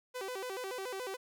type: tone with vibrato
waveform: sawtooth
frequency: 440 Hz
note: A4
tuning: in tune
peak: -34 dBFS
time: 0.14-1.17 s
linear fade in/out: 20 ms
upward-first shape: square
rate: 7 Hz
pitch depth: 230 cents each way
effects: none